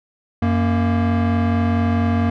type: tone pair together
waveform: square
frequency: 92.51 / 233.1 Hz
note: F#2 / A#3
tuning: 0 / 0 cents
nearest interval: octave + major third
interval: 1600 cents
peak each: -19 dBFS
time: 0.42-2.3 s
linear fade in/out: 5 ms
effects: low-pass 2000 Hz 12 dB/octave